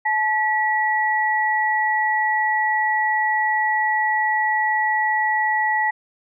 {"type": "tone pair together", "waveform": "sine", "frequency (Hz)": [863, 1937.4], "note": ["A5", "B6"], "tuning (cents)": [-34, -34], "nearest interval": "octave + major second", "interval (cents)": 1400, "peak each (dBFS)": -20, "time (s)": [0.05, 5.91], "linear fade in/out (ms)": 10, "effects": []}